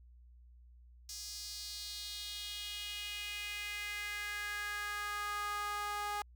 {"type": "tone with high-pass filter sweep", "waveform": "sawtooth", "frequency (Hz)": 413, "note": "G#4", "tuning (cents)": -10, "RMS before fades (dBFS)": -41, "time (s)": [1.09, 6.22], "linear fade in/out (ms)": 2, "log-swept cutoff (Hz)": [5500, 940], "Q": 3.2, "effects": ["added 60 Hz sine -56 dBFS peak until 6.35 s"]}